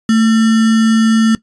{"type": "tone with sample-and-hold", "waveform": "sine", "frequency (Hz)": 222.8, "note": "A3", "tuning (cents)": 22, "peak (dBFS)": -7, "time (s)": [0.09, 1.35], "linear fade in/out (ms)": 2, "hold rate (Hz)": 1575, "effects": ["noise-tail reverb RT60 0.1 s tail -18 dB re dry", "resampled to 22050 Hz"]}